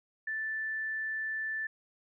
sine tone, 1760 Hz, A6, in tune, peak -32 dBFS, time 0.27-1.67 s, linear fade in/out 5 ms, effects none

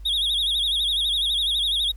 triangle tone with vibrato, 3519 Hz, A7, in tune, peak -19 dBFS, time 0.05-1.92 s, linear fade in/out 10 ms, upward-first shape sine, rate 12 Hz, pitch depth 140 cents each way, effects added 50 Hz sine -36 dBFS peak until 1.96 s + pink hiss -61 dBFS RMS until 1.96 s

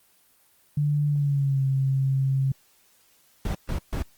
sine tone with pitch glide, 146.83 to 134.64 Hz, D3 to C3, 0 to +50 cents, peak -20 dBFS, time 0.77-2.52 s, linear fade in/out 5 ms, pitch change -150 cents, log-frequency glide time 1.08-1.63 s
brown noise bursts, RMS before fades -27 dBFS, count 3, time 3.45-4.024 s, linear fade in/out 2 ms, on 98 ms, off 140 ms
effects white hiss -61 dBFS RMS until 4.17 s + Opus 24 kbps

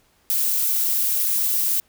violet noise, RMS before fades -21 dBFS, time 0.3-1.8 s, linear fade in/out 0 ms, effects pink hiss -61 dBFS RMS until 1.88 s

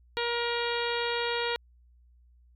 harmonic tone, 473.5 Hz, A#4, 27 cents sharp, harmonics 1 / 2 / 3 / 4 / 5 / 6 / 7 / 8 / 9, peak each -31 / -34 / -36 / -37 / -38 / -39 / -39 / -40 / -41 dBFS, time 0.17-1.56 s, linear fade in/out 0 ms, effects added 60 Hz sine -56 dBFS peak until 2.55 s + MP3 96 kbps

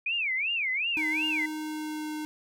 sine tone with vibrato, 2388 Hz, D7, 28 cents sharp, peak -26 dBFS, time 0.06-1.46 s, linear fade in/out 5 ms, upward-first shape sine, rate 2.7 Hz, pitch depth 290 cents each way
square tone with pitch glide, 311.1 to 305.8 Hz, D#4 to D#4, 0 to -30 cents, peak -33 dBFS, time 0.97-2.25 s, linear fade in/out 0 ms, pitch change -30 cents, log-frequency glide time 1.14-2.14 s
effects none

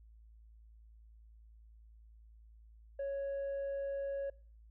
sine tone with tanh clipping, 554.4 Hz, C#5, in tune, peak -36 dBFS, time 2.99-4.3 s, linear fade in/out 5 ms, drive 2 dB, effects noise-tail reverb RT60 0.5 s tail -24 dB re dry + added 55 Hz sine -56 dBFS peak until 4.7 s

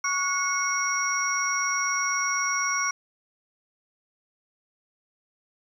sine tone cluster, 1116 / 1448 / 2192 / 5660 Hz, C#6 / F#6 / C#7 / F8, +11 / -38 / -20 / +22 cents, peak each -28 / -30 / -30 / -28 dBFS, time 0.04-2.91 s, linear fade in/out 5 ms, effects 9-bit

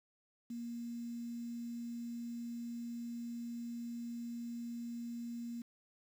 sine tone with quantisation, 235.9 Hz, A#3, 21 cents sharp, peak -40 dBFS, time 0.5-5.62 s, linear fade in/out 5 ms, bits 10, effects none

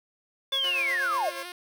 15% pulse tone with tremolo, 540 Hz, C#5, 45 cents flat, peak -27 dBFS, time 0.52-1.43 s, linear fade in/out 2 ms, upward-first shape sine, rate 8.3 Hz, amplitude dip 60%
sine linear sweep, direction down, 3520 to 554.4 Hz, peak -24 dBFS, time 0.52-1.3 s, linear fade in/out 10 ms
5% pulse tone with vibrato, 350 Hz, F4, 4 cents sharp, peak -26 dBFS, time 0.64-1.52 s, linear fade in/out 2 ms, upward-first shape square, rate 3.7 Hz, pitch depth 30 cents each way
effects none

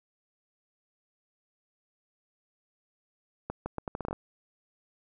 accelerating click train, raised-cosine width 1 ms, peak -19 dBFS, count 10, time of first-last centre 3.5-4.129 s, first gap 160 ms, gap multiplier 0.77, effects none

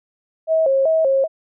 sine tone with vibrato, 589 Hz, D5, 5 cents sharp, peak -13 dBFS, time 0.47-1.28 s, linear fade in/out 50 ms, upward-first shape square, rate 2.6 Hz, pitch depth 150 cents each way, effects none

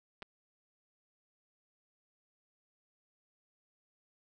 clicks, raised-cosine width 0.3 ms, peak -29 dBFS, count 2, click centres 0.222 / 0.227 s, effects none

